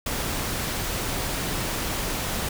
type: noise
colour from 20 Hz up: pink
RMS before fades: -28 dBFS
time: 0.06-2.49 s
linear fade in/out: 5 ms
effects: none